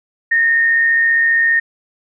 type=tone with amplitude modulation; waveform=sine; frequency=1838 Hz; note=A#6; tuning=25 cents flat; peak=-9 dBFS; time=0.31-1.6 s; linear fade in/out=10 ms; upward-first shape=sine; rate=135 Hz; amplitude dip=30%; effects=none